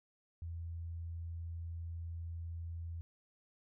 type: tone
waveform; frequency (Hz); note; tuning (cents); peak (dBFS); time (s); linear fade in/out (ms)
sine; 83.8; E2; +29; -40; 0.42-3.01; 0
effects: none